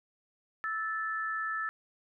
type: tone pair together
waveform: sine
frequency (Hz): 1314.6 / 1752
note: E6 / A6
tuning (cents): -5 / -8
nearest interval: perfect fourth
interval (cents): 497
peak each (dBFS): -34 / -34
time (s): 0.64-1.69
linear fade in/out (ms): 0
effects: none